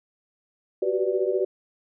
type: chord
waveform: sine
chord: G major seventh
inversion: third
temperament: equal with one note detuned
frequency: 370 / 384.8 / 493.9 / 587.3 Hz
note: F#4 / G4 / B4 / D5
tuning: 0 / -32 / 0 / 0 cents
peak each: -27 / -25 / -28 / -29 dBFS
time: 0.82-1.45 s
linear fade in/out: 5 ms
effects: none